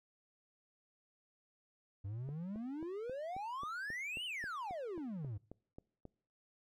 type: exponential two-way sweep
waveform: triangle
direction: up then down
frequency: 94.4 to 3091 to 94.4 Hz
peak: -38 dBFS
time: 2.04-5.38 s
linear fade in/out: 10 ms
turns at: 4.25 s
type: click train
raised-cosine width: 2 ms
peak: -36 dBFS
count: 15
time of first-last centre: 2.29-6.053 s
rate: 3.72 Hz
effects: noise-tail reverb RT60 0.6 s tail -25 dB re dry